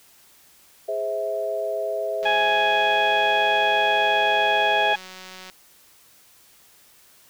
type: chord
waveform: sine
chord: Ab augmented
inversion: none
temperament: equal with one note detuned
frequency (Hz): 415.3 / 523.3 / 651.3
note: Ab4 / C5 / E5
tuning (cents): 0 / 0 / -21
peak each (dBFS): -30 / -31 / -25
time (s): 0.88-4.94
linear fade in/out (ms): 10
type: click train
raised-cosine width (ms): 0.2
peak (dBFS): -23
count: 609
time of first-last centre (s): 2.23-5.499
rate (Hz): 186
type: harmonic tone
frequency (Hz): 833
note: G#5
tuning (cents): +5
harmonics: 1 / 2 / 3 / 4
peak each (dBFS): -21 / -24 / -26 / -27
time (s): 2.25-4.96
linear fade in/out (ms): 10
effects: white hiss -54 dBFS RMS until 7.29 s